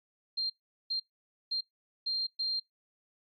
sine tone bursts at uneven times, 4186 Hz, C8, in tune, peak -29 dBFS, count 5, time 0.37-0.5 / 0.9-1 / 1.51-1.61 / 2.06-2.27 / 2.39-2.6 s, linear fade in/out 10 ms, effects noise-tail reverb RT60 0.2 s tail -26 dB re dry + MP3 48 kbps

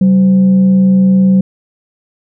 sine tone with frequency modulation, 190 Hz, F#3, 46 cents sharp, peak -5 dBFS, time 0.01-1.41 s, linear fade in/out 5 ms, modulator 322 Hz, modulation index 0.22, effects none

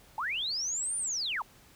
sine linear two-way sweep, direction up then down, 812 to 9360 to 812 Hz, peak -30 dBFS, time 0.18-1.42 s, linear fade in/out 2 ms, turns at 0.97 s, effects pink hiss -58 dBFS RMS until 1.75 s

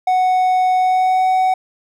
triangle tone with pitch glide, 740 to 748.6 Hz, F#5 to F#5, 0 to +20 cents, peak -10 dBFS, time 0.07-1.54 s, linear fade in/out 5 ms, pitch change +20 cents, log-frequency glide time 0.77-1.29 s, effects none

